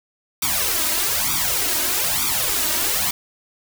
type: noise with flanger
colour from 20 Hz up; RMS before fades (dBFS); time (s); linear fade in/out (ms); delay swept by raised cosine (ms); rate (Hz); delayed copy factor
white; -21; 0.42-3.11; 5; 0.84 to 3.24; 1.1; +1
effects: none